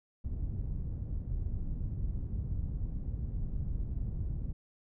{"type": "low-pass noise", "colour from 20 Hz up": "pink", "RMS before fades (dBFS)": -35, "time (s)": [0.24, 4.53], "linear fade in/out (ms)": 10, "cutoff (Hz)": 120, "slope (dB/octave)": 12, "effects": []}